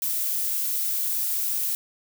violet noise, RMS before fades -26 dBFS, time 0.02-1.75 s, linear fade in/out 0 ms, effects none

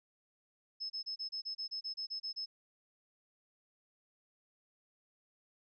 sine tone bursts, 5200 Hz, E8, 24 cents flat, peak -37 dBFS, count 13, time 0.8-2.46 s, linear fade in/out 20 ms, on 100 ms, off 30 ms, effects none

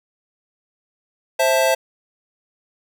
square chord, A minor, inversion first, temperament just, 528 / 660 / 880 Hz, C5 / E5 / A5, +16 / +2 / 0 cents, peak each -19 / -19 / -23 dBFS, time 1.39-1.75 s, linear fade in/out 10 ms, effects none

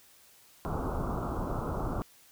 pink low-pass noise, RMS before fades -33 dBFS, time 0.65-2.02 s, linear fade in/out 0 ms, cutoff 1400 Hz, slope 96 dB/octave, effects white hiss -59 dBFS RMS until 2.31 s

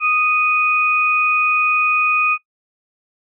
sine tone pair together, 1242 / 2484 Hz, D#6 / D#7, -3 / -3 cents, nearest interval octave, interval 1200 cents, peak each -18 / -15 dBFS, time 0-2.38 s, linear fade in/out 50 ms, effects noise-tail reverb RT60 0.1 s tail -19 dB re dry

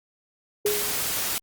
sine tone with exponential decay, 415.3 Hz, G#4, in tune, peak -19 dBFS, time 0.65-1.07 s, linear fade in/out 5 ms, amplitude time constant 90 ms
white noise, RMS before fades -27 dBFS, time 0.66-1.38 s, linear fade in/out 0 ms
effects Opus 32 kbps

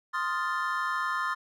triangle chord, F dominant seventh, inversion second, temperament equal, 1046.5 / 1244.5 / 1396.9 / 1760 Hz, C6 / Eb6 / F6 / A6, 0 / 0 / 0 / 0 cents, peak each -30 / -31 / -33 / -32 dBFS, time 0.13-1.35 s, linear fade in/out 20 ms, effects none

